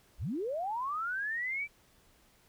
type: linear sweep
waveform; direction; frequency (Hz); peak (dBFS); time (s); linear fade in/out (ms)
sine; up; 30.87 to 2349; -32; 0.18-1.68; 50
effects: pink hiss -65 dBFS RMS until 2.48 s